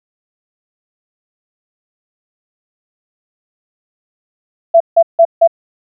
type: tone bursts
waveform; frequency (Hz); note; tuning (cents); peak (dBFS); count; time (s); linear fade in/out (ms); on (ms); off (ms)
sine; 669; E5; +25; -3; 4; 4.74-5.476; 10; 64; 160
effects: none